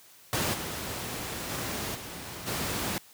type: noise with level steps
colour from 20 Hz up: pink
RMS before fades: -28 / -35 / -33 / -40 / -31 dBFS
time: 0.33-2.98 s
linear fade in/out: 0 ms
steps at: 0.53 / 1.49 / 1.94 / 2.46 s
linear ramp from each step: 20 ms
effects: white hiss -55 dBFS RMS until 3.13 s + high-pass 80 Hz 12 dB/octave